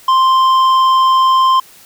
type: tone with tanh clipping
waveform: triangle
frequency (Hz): 1046.5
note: C6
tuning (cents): 0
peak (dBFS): -9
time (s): 0.08-1.6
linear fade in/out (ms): 5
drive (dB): 12
effects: white hiss -42 dBFS RMS until 1.85 s